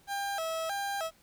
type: tone with vibrato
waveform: 30% pulse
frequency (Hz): 720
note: F#5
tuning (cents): -47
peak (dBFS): -29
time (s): 0.07-1.11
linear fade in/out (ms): 50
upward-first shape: square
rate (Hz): 1.6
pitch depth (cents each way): 180
effects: pink hiss -63 dBFS RMS until 1.22 s